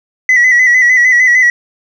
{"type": "tone with vibrato", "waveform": "sine", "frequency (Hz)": 1973, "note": "B6", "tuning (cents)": -2, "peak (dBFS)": -3, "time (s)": [0.29, 1.5], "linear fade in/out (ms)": 2, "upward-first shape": "square", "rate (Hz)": 6.6, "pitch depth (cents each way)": 41, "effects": ["tanh soft clip ceiling -3 dBFS", "7-bit"]}